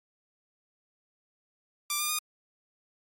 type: tone with pitch steps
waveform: 5% pulse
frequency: 1179 / 1202.4 / 1226.2 Hz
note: D6 / D6 / D#6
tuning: +6 / +40 / -26 cents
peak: -16 dBFS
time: 1.9-2.188 s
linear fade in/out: 2 ms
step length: 96 ms
effects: MP3 64 kbps